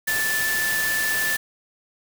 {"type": "tone in noise", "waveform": "sine", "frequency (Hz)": 1753, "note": "A6", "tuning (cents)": -7, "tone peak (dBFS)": -22, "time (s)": [0.07, 1.37], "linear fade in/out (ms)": 10, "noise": "white", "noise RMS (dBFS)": -27, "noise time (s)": [0.07, 1.37], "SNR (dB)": 2, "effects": []}